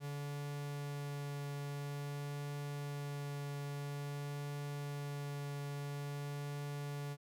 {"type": "tone with vibrato", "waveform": "45% pulse", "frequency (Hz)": 143.5, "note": "D3", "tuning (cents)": -40, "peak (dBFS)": -40, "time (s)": [0, 7.17], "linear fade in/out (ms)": 50, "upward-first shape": "triangle", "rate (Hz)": 0.49, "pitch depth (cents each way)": 9, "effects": []}